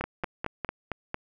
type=two click trains; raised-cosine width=0.5 ms; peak=-15 / -15 dBFS; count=4 / 6; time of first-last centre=0.04-0.647 / 0.01-1.144 s; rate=4.94 / 4.41 Hz; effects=none